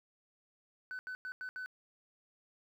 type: tone bursts at uneven times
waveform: sine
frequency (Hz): 1507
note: F#6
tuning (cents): +31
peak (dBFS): -37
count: 5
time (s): 0.91-0.99 / 1.07-1.15 / 1.25-1.32 / 1.41-1.49 / 1.56-1.66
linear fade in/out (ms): 0
effects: tanh soft clip ceiling -38 dBFS + 12-bit